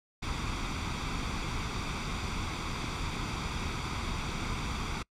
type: noise with comb filter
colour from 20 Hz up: pink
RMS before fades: -34 dBFS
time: 0.22-5.03 s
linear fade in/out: 10 ms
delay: 0.85 ms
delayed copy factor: +0.6
effects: noise-tail reverb RT60 0.1 s tail -25 dB re dry + low-pass 5000 Hz 12 dB/octave